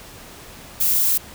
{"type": "noise", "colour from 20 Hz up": "violet", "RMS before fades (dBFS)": -18, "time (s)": [0.8, 1.18], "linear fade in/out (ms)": 10, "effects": ["pink hiss -41 dBFS RMS until 1.34 s"]}